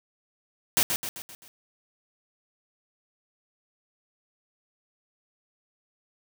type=noise with echo; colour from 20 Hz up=white; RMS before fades=-21 dBFS; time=0.77-0.83 s; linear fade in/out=0 ms; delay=130 ms; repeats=5; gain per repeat=-6 dB; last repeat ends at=1.48 s; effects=none